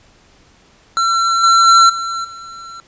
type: tone with level steps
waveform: square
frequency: 1353 Hz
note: E6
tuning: 45 cents sharp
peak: -13 / -8 / -6 / -20 / -31 dBFS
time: 0.97-2.8 s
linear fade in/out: 0 ms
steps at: 1.43 / 1.67 / 1.89 / 2.24 s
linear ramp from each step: 10 ms
effects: pink hiss -50 dBFS RMS until 2.87 s + resampled to 16000 Hz